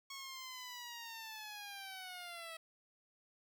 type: linear sweep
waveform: 10% pulse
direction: down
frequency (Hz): 1102 to 646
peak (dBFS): -38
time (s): 0.1-2.57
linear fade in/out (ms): 5
effects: none